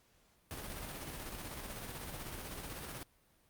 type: noise with tremolo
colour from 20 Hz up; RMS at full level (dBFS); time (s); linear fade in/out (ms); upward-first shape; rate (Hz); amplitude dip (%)
pink; -43; 0.51-3.03; 0; square; 16; 30
effects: pink hiss -70 dBFS RMS until 3.49 s + Opus 48 kbps